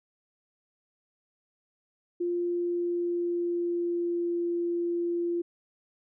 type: tone with pitch glide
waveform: sine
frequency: 349.2 to 344.6 Hz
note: F4 to F4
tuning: 0 to -23 cents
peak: -26 dBFS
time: 2.2-5.42 s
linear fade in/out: 10 ms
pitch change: -23 cents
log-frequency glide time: 2.4-4.44 s
effects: none